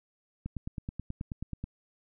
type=click train; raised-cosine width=5 ms; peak=-23 dBFS; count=12; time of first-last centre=0.46-1.64 s; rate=9.32 Hz; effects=none